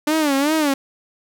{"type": "tone with vibrato", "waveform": "sawtooth", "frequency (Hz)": 293.7, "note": "D4", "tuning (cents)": 0, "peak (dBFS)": -12, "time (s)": [0.07, 0.74], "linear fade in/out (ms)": 5, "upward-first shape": "sine", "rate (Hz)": 2.6, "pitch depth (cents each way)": 140, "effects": []}